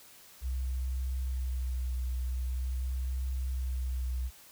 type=tone with vibrato; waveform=sine; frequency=63.5 Hz; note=B1; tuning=49 cents sharp; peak=-30 dBFS; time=0.41-4.31 s; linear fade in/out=50 ms; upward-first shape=sine; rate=0.44 Hz; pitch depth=25 cents each way; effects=white hiss -55 dBFS RMS until 4.51 s